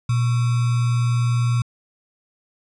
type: tone with sample-and-hold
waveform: sine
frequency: 120 Hz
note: B2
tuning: 49 cents flat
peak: -16 dBFS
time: 0.09-1.62 s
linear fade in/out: 5 ms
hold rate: 1225 Hz
effects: resampled to 22050 Hz